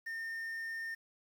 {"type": "tone with quantisation", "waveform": "triangle", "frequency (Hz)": 1818, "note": "A#6", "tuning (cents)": -44, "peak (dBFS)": -36, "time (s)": [0.06, 0.95], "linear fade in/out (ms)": 10, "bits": 10, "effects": []}